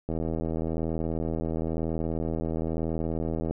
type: click train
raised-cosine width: 2 ms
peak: -17 dBFS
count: 278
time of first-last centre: 0.09-3.51 s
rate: 81 Hz
effects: none